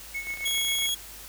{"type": "tone with tremolo", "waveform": "triangle", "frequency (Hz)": 2198, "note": "C#7", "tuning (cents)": -15, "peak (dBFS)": -27, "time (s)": [0.14, 0.87], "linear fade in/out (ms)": 10, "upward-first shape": "sine", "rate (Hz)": 7.4, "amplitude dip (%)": 70}
{"type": "click train", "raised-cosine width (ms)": 0.3, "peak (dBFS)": -27, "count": 19, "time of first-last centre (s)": [0.27, 0.891], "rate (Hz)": 29}
{"type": "tone", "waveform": "sawtooth", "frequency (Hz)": 3322, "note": "G#7", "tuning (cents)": 0, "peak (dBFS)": -22, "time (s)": [0.45, 0.95], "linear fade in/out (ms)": 10}
{"effects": ["added 50 Hz sine -50 dBFS peak until 1.28 s", "white hiss -44 dBFS RMS until 1.28 s"]}